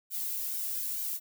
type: noise with flanger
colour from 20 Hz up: violet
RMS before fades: -34 dBFS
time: 0.1-1.2 s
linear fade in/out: 50 ms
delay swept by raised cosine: 1.3 to 1.98 ms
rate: 2.2 Hz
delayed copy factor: +0.65
effects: none